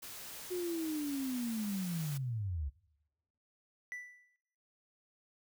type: noise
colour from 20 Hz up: white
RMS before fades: -47 dBFS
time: 0.02-2.18 s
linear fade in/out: 10 ms
type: linear sweep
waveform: sine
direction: down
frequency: 366.8 to 65.41 Hz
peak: -34 dBFS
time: 0.5-2.7 s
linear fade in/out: 20 ms
type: tone with exponential decay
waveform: triangle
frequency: 1975.5 Hz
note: B6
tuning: in tune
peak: -36 dBFS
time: 3.92-4.36 s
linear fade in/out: 0 ms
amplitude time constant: 95 ms
effects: noise-tail reverb RT60 1.0 s tail -24 dB re dry